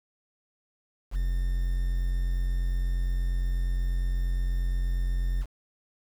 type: tone with quantisation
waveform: triangle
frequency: 44.24 Hz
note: F1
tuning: 23 cents sharp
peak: -22 dBFS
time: 1.11-5.46 s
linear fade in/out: 50 ms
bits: 8
effects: none